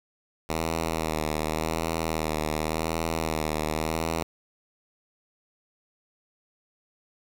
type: tone with vibrato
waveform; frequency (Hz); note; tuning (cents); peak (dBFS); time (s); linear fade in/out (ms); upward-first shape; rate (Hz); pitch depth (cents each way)
5% pulse; 79.4; D#2; +36; -15; 0.49-4.23; 5; sine; 0.89; 51
effects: 9-bit